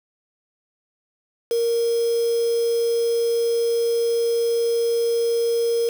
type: tone with quantisation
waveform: sine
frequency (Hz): 466.2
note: A#4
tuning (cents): 0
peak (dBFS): -18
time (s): 1.51-5.89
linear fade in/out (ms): 2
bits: 5
effects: none